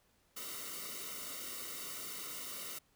white noise with comb filter, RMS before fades -44 dBFS, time 0.36-2.79 s, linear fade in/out 10 ms, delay 1.2 ms, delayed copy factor -0.8, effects pink hiss -72 dBFS RMS until 2.95 s

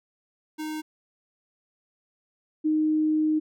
square / sine tone pair in turn, 309.5 / 309.5 Hz, D#4 / D#4, -9 / -9 cents, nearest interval unison, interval 0 cents, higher neither, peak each -31 / -20 dBFS, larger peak second, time 0.58-0.82 / 2.64-3.4 s, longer second, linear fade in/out 20 ms, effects none

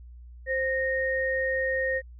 sine tone pair together, 525 / 1854.7 Hz, C5 / A#6, +6 / -9 cents, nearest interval octave + minor seventh, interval 2185 cents, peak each -27 / -27 dBFS, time 0.46-2.02 s, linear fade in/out 50 ms, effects added 60 Hz sine -43 dBFS peak until 2.19 s

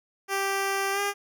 10% pulse tone with pitch glide, 392 to 403.7 Hz, G4 to G#4, 0 to -49 cents, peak -17 dBFS, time 0.28-1.14 s, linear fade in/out 50 ms, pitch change +51 cents, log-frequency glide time 0.92-1 s, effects none

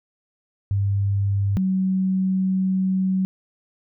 sine tone pair in turn, 99.6 / 188.56 Hz, G2 / F#3, +28 / +33 cents, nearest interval major seventh, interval 1105 cents, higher second, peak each -18 dBFS, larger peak neither, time 0.71-1.57 / 1.57-3.25 s, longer second, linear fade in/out 0 ms, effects none

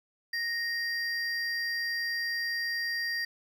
triangle tone pair together, 1864.7 / 4740 Hz, A#6 / D8, 0 / +15 cents, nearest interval octave + major third, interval 1615 cents, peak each -29 / -34 dBFS, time 0.33-3.25 s, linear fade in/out 5 ms, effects 10-bit

